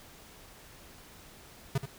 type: tone with echo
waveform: square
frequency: 135.7 Hz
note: C#3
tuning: 36 cents flat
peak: -26 dBFS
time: 1.75-1.78 s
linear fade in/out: 5 ms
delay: 78 ms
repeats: 1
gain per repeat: -10 dB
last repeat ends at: 1.858 s
effects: pink hiss -53 dBFS RMS until 1.98 s